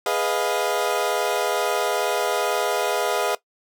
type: chord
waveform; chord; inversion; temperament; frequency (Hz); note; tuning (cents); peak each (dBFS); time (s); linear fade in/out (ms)
30% pulse; F half-diminished seventh; first; equal with one note detuned; 415.3 / 493.9 / 622.3 / 704.5; Ab4 / Cb5 / Eb5 / F5; 0 / 0 / 0 / +15; -24; 0.06-3.35; 2
effects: noise-tail reverb RT60 0.1 s tail -18 dB re dry